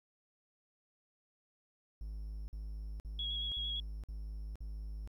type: tone bursts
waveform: triangle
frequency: 52.5 Hz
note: G#1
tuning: 19 cents sharp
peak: -38 dBFS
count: 6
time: 2.01-5.075 s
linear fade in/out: 0 ms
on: 470 ms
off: 49 ms
type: tone with vibrato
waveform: sine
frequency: 3322 Hz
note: G#7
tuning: in tune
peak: -36 dBFS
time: 3.19-3.8 s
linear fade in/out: 2 ms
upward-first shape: square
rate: 8.8 Hz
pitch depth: 14 cents each way
effects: 12-bit